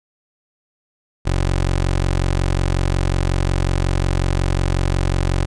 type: tone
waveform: 20% pulse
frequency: 45.5 Hz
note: F#1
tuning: 28 cents flat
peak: -11 dBFS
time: 1.25-5.46 s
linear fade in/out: 20 ms
effects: resampled to 22050 Hz